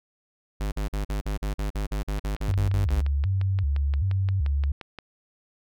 square tone bursts, 50.9 Hz, G#1, 34 cents flat, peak -26 dBFS, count 15, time 0.6-3.016 s, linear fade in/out 10 ms, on 120 ms, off 44 ms
click train, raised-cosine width 0.3 ms, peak -22 dBFS, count 17, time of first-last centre 2.19-4.987 s, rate 5.72 Hz
sine tone with vibrato, 82.41 Hz, E2, in tune, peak -21 dBFS, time 2.48-4.72 s, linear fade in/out 5 ms, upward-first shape square, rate 1.3 Hz, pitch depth 270 cents each way
effects none

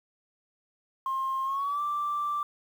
sine tone with pitch glide, 1064 to 1173.8 Hz, C6 to D6, +29 to -1 cents, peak -26 dBFS, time 1.06-2.43 s, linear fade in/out 2 ms, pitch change +170 cents, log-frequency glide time 1.44-1.81 s, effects tanh soft clip ceiling -23 dBFS + 9-bit

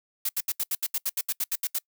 blue noise bursts, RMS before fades -27 dBFS, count 14, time 0.25-1.786 s, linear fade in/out 5 ms, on 41 ms, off 74 ms, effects noise-tail reverb RT60 0.1 s tail -25 dB re dry

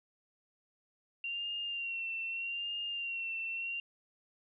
sine tone with vibrato, 2755 Hz, F7, 24 cents flat, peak -35 dBFS, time 1.24-3.8 s, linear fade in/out 2 ms, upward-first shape sine, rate 0.81 Hz, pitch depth 43 cents each way, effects none

